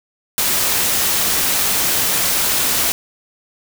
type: noise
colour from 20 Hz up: white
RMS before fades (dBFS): -17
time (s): 0.38-2.92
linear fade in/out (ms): 0
effects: none